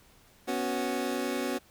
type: chord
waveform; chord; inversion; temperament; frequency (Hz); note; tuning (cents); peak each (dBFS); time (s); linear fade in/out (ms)
25% pulse; B suspended second; none; equal; 246.9 / 277.2 / 370; B3 / C#4 / F#4; 0 / 0 / 0; -30; 0.47-1.59; 20
effects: pink hiss -60 dBFS RMS until 1.7 s